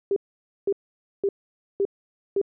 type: tone bursts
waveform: sine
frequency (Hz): 397.5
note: G4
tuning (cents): +24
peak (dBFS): -19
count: 5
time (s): 0.11-2.415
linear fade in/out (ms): 2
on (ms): 53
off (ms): 510
effects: none